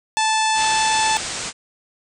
harmonic tone, 876 Hz, A5, 8 cents flat, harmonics 1 / 2 / 3 / 4 / 5 / 6 / 7 / 8 / 9 / 10, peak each -18 / -26 / -26 / -27 / -30 / -31 / -31 / -33 / -32 / -32 dBFS, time 0.17-1.17 s, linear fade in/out 0 ms
white low-pass noise, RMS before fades -28 dBFS, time 0.54-1.53 s, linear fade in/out 50 ms, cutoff 8900 Hz, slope 96 dB/octave
effects none

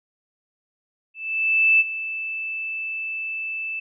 sine tone with ADSR envelope, 2637 Hz, E7, in tune, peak -12 dBFS, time 1.14-3.8 s, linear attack 660 ms, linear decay 30 ms, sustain -14 dB, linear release 9 ms, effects none

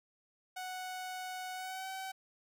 sawtooth tone with pitch glide, 740 to 763 Hz, F#5 to G5, 0 to -47 cents, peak -36 dBFS, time 0.56-2.12 s, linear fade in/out 10 ms, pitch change +53 cents, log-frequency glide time 1.54-1.88 s, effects none

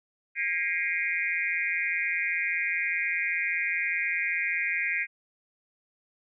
sine tone cluster, 1623 / 1910 / 2106 / 2276 / 2441 Hz, G#6 / A#6 / C7 / C#7 / D#7, -40 / +42 / +11 / +45 / -34 cents, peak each -34 / -33 / -30 / -34 / -32 dBFS, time 0.35-5.07 s, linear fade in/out 50 ms, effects none

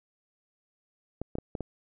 clicks, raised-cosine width 2 ms, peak -20 dBFS, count 5, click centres 1.216 / 1.354 / 1.385 / 1.552 / 1.607 s, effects none

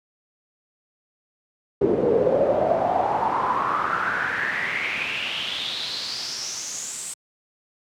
brown noise with band-pass filter sweep, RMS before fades -24 dBFS, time 1.81-7.14 s, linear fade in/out 5 ms, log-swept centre 390 to 8300 Hz, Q 6, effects high-pass 100 Hz 12 dB/octave

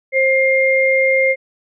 sine tone pair together, 529 / 2116 Hz, C5 / C7, +19 / +19 cents, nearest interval 2 octaves, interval 2400 cents, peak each -14 dBFS, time 0.12-1.36 s, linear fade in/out 50 ms, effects none

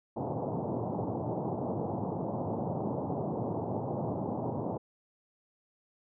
pink band-pass noise, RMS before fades -34 dBFS, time 0.16-4.78 s, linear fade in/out 10 ms, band 100 to 920 Hz, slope 48 dB/octave, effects none

